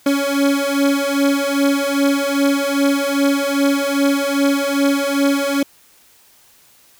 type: beating tone pair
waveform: 30% pulse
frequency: 278.4 / 280.9 Hz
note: C#4 / C#4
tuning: +8 / +23 cents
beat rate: 2.5 Hz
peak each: -15 dBFS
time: 0.06-5.63 s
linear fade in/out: 5 ms
effects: white hiss -51 dBFS RMS until 6.99 s